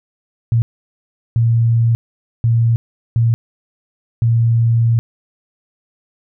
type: tone bursts at uneven times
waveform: sine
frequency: 115.8 Hz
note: A#2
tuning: 11 cents flat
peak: -10 dBFS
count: 5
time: 0.52-0.62 / 1.36-1.95 / 2.44-2.76 / 3.16-3.34 / 4.22-4.99 s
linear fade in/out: 0 ms
effects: none